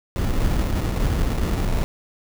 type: noise with sample-and-hold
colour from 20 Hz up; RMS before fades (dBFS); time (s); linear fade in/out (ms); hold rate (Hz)
brown; -21; 0.16-1.84; 0; 1575
effects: none